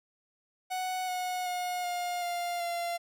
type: tone with pitch steps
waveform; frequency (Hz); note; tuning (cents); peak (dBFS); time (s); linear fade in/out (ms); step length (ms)
45% pulse; 741 / 730.4 / 719.9 / 709.6 / 699.4 / 689.4; F#5 / F#5 / F#5 / F5 / F5 / F5; +2 / -23 / -48 / +27 / +2 / -23; -31; 0.7-2.98; 20; 380
effects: none